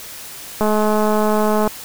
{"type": "click train", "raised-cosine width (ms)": 1, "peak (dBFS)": -5, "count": 228, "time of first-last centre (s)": [0.61, 1.676], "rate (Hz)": 213, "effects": ["white hiss -34 dBFS RMS until 1.84 s"]}